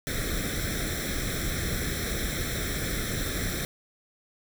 pink noise with comb filter, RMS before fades -30 dBFS, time 0.07-3.65 s, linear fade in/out 0 ms, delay 0.53 ms, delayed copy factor +0.9, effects none

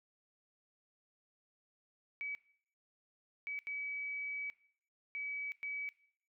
sine tone bursts at uneven times, 2282 Hz, C#7, 50 cents sharp, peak -38 dBFS, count 5, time 2.21-2.35 / 3.47-3.59 / 3.67-4.5 / 5.15-5.52 / 5.63-5.89 s, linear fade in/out 0 ms, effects noise-tail reverb RT60 0.6 s tail -19 dB re dry

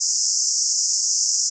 white band-pass noise, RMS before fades -21 dBFS, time 0-1.5 s, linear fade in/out 20 ms, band 5100 to 7200 Hz, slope 96 dB/octave, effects none

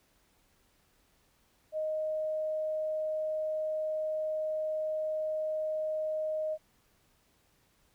sine tone, 622.3 Hz, D#5, in tune, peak -30 dBFS, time 1.72-6.58 s, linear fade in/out 50 ms, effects pink hiss -69 dBFS RMS until 7.94 s

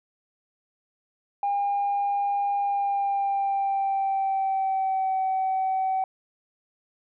sine tone with pitch glide, 806 to 760.8 Hz, G5 to F#5, +48 to +48 cents, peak -21 dBFS, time 1.43-6.04 s, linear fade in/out 2 ms, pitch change -100 cents, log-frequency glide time 2.58-5.19 s, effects tanh soft clip ceiling -19 dBFS

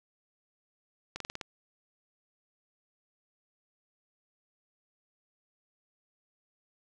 slowing click train, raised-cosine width 0.2 ms, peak -20 dBFS, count 6, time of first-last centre 1.16-1.412 s, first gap 43 ms, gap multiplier 1.08, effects none

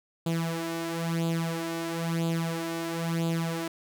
sawtooth tone with flanger, 165.9 Hz, E3, 11 cents sharp, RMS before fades -30 dBFS, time 0.26-3.68 s, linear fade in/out 5 ms, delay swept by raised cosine 0.26 to 3.36 ms, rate 1 Hz, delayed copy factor +0.7, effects none

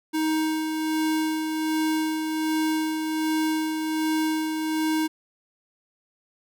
square tone with tremolo, 314.2 Hz, D#4, 17 cents sharp, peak -22 dBFS, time 0.13-5.08 s, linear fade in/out 20 ms, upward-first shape sine, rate 1.3 Hz, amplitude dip 40%, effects none

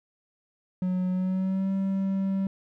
triangle tone with pitch glide, 183.3 to 193.42 Hz, F#3 to G3, -16 to -23 cents, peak -22 dBFS, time 0.82-2.47 s, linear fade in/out 2 ms, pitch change +93 cents, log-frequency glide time 1.11-1.7 s, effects none

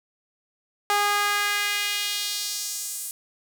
sawtooth tone with high-pass filter sweep, 410 Hz, G#4, 22 cents flat, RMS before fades -26 dBFS, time 0.9-3.11 s, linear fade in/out 0 ms, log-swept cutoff 870 to 9400 Hz, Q 1.5, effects none

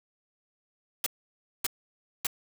white noise bursts, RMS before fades -28 dBFS, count 3, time 1.04-2.269 s, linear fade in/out 2 ms, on 23 ms, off 580 ms, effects none

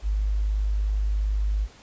sine tone, 51.4 Hz, G#1, 17 cents flat, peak -21 dBFS, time 0.02-1.68 s, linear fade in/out 50 ms, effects pink hiss -51 dBFS RMS until 1.82 s + resampled to 16000 Hz

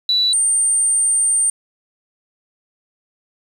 sine tone pair in turn, 3951 / 8808 Hz, B7 / C#9, 0 / -12 cents, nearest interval octave + major second, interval 1388 cents, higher second, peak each -13 dBFS, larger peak neither, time 0.09-0.33 / 0.33-1.5 s, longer second, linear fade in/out 2 ms, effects 7-bit

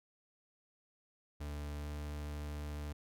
40% pulse tone with pitch glide, 73.42 to 73.97 Hz, D2 to D2, 0 to +13 cents, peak -39 dBFS, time 1.4-2.93 s, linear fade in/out 10 ms, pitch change +13 cents, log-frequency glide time 1.78-1.89 s, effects none

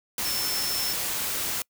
sine tone in noise, 5330 Hz, E8, 18 cents sharp, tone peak -29 dBFS, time 0.25-0.93 s, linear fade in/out 2 ms, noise white, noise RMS -29 dBFS, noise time 0.18-1.62 s, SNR -3 dB, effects noise-tail reverb RT60 0.1 s tail -26 dB re dry

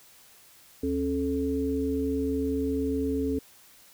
sine tone cluster, 76.3 / 271.2 / 435.8 Hz, D#2 / C#4 / A4, -33 / -38 / -17 cents, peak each -34 / -27 / -30 dBFS, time 0.83-3.39 s, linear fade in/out 5 ms, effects white hiss -55 dBFS RMS until 3.93 s

